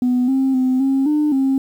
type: tone with pitch steps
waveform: sine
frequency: 248.8 / 266.2 / 257.2 / 269.6 / 300.4 / 268.2 Hz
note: B3 / C4 / C4 / C#4 / D4 / C4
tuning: +13 / +30 / -30 / -48 / +39 / +43 cents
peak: -12 dBFS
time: 0.02-1.58 s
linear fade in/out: 2 ms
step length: 260 ms
effects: tanh soft clip ceiling -11 dBFS + 8-bit